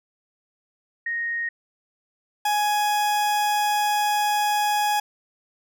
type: tone pair in turn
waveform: sine / 40% pulse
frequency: 1864.7 / 834.7 Hz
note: A#6 / G#5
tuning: 0 / +9 cents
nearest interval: octave + major second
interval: 1391 cents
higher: first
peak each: -24 / -19 dBFS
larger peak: second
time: 1.06-1.49 / 2.45-5 s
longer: second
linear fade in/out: 5 ms
effects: none